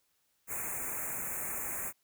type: band-stop noise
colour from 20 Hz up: white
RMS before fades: -37 dBFS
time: 0.47-1.93 s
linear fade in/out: 50 ms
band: 2500 to 6600 Hz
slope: 96 dB/octave
effects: white hiss -75 dBFS RMS until 2.03 s